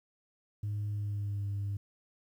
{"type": "tone with pitch glide", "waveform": "sine", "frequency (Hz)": [103.83, 100.47], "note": ["G#2", "G2"], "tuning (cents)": [0, 43], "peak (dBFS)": -30, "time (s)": [0.63, 1.77], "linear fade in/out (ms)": 5, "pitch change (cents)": -57, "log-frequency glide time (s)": [0.89, 1.48], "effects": ["tanh soft clip ceiling -30 dBFS", "11-bit"]}